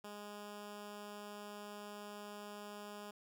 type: tone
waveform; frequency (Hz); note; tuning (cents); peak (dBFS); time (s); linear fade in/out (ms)
10% pulse; 206.7; G#3; -8; -39; 0.04-3.11; 5
effects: none